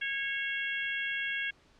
harmonic tone, 548 Hz, C#5, 20 cents flat, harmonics 3 / 4 / 5 / 6, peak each -34 / -36 / -38 / -40 dBFS, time 0.01-1.51 s, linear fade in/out 10 ms, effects pink hiss -63 dBFS RMS until 1.79 s + low-pass 5000 Hz 12 dB/octave

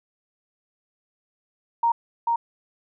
sine tone with echo, 932.3 Hz, A#5, in tune, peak -17 dBFS, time 1.83-1.92 s, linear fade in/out 5 ms, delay 440 ms, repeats 1, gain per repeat -2 dB, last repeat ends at 2.36 s, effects none

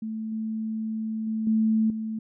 sine tone with level steps, 220 Hz, A3, in tune, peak -29 / -27 / -25 / -19 / -28 dBFS, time 0.02-2.19 s, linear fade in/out 5 ms, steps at 0.32 / 1.27 / 1.47 / 1.9 s, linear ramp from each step 2 ms, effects none

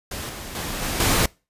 pink noise with level steps, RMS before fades -31 / -35 / -29 / -26 / -19 dBFS, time 0.11-1.26 s, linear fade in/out 5 ms, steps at 0.29 / 0.55 / 0.82 / 1 s, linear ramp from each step 2 ms, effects noise-tail reverb RT60 0.3 s tail -25 dB re dry + resampled to 32000 Hz

